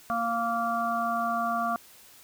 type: harmonic tone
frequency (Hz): 232.1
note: A#3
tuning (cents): -7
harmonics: 1 / 3 / 5 / 6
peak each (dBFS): -34 / -29 / -29 / -35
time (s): 0.1-1.76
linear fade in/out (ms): 0
effects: white hiss -53 dBFS RMS until 2.23 s